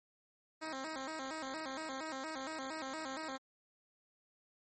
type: tone with vibrato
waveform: 10% pulse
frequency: 289.9 Hz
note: D4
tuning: 22 cents flat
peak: -32 dBFS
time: 0.61-3.38 s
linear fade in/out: 20 ms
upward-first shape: square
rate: 4.3 Hz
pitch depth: 150 cents each way
effects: MP3 32 kbps